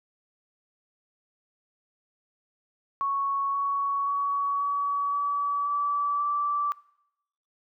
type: tone with pitch steps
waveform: sine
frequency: 1108.7 / 1117.7 / 1126.8 / 1135.9 / 1145.1 / 1154.4 / 1163.8 Hz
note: C#6 / C#6 / C#6 / C#6 / D6 / D6 / D6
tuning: 0 / +14 / +28 / +42 / -44 / -30 / -16 cents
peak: -24 dBFS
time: 3.01-6.72 s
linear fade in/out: 0 ms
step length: 530 ms
effects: noise-tail reverb RT60 0.8 s tail -21 dB re dry